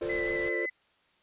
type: chord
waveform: triangle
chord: D minor seventh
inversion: first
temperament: equal with one note detuned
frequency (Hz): 349.2 / 446.1 / 523.3 / 587.3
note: F4 / A4 / C5 / D5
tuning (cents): 0 / +24 / 0 / 0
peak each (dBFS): -32 / -33 / -35 / -37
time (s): 0.01-0.66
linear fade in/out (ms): 5
type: noise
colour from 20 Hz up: pink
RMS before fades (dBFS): -44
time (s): 0.01-0.5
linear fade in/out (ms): 20
type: tone with vibrato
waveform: sine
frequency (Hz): 2004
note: B6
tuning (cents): +25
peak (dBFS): -31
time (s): 0.09-0.7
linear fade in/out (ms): 10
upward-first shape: square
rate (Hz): 5.6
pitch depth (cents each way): 14
effects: white hiss -67 dBFS RMS until 1.22 s + resampled to 8000 Hz